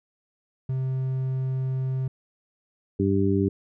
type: tone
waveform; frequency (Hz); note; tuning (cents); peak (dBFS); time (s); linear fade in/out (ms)
triangle; 131.1; C3; +4; -22; 0.69-2.08; 5
type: harmonic tone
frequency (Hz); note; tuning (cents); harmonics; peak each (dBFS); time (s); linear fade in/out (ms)
98; G2; 0; 1 / 2 / 3 / 4; -25 / -25 / -25 / -25; 2.99-3.49; 10
effects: none